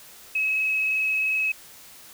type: tone with frequency modulation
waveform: sine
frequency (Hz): 2568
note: E7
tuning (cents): -46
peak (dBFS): -21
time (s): 0.35-1.52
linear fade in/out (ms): 5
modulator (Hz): 22.8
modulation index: 0.99
effects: white hiss -47 dBFS RMS until 2.13 s